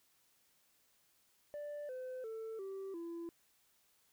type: tone with pitch steps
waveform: sine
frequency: 587.3 / 511.3 / 445.1 / 387.5 / 337.3 Hz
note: D5 / C5 / A4 / G4 / E4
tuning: 0 / -40 / +20 / -20 / +40 cents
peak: -39 dBFS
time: 1.54-3.29 s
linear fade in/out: 0 ms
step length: 350 ms
effects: tanh soft clip ceiling -41 dBFS + white hiss -73 dBFS RMS until 4.12 s